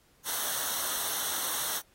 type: noise with comb filter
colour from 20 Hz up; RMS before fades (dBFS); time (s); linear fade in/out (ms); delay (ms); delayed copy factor
white; -32; 0.24-1.82; 50; 0.41; -0.7
effects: pink hiss -65 dBFS RMS until 1.94 s + AAC 48 kbps